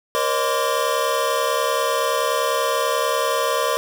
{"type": "tone cluster", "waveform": "square", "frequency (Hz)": [471.4, 541, 612, 1030, 1154], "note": ["A#4", "C#5", "D#5", "C6", "D6"], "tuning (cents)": [19, -42, -29, -28, -31], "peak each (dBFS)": -26, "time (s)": [0.15, 3.77], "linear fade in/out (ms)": 0, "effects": []}